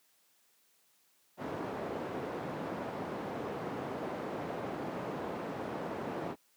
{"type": "low-pass noise", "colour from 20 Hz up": "white", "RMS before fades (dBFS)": -38, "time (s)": [1.37, 6.36], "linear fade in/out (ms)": 50, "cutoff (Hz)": 670, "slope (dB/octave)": 12, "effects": ["white hiss -70 dBFS RMS until 6.56 s", "high-pass 150 Hz 12 dB/octave"]}